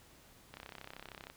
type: click train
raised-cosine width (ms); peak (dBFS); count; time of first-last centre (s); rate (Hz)
0.3; -30; 26; 0.54-1.3; 32.9
effects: pink hiss -61 dBFS RMS until 1.36 s